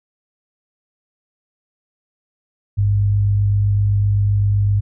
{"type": "tone pair together", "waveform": "sine", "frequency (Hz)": [53.77, 101.6], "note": ["A1", "G#2"], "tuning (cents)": [-39, -38], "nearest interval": "major seventh", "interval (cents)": 1101, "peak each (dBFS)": [-24, -13], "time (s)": [2.77, 4.81], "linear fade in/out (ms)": 20, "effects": []}